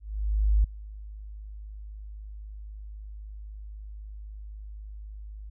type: tone with ADSR envelope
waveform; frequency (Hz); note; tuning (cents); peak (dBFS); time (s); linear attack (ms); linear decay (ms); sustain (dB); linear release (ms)
sine; 51.91; G#1; 0; -17; 0-5.5; 640; 6; -21; 10
effects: none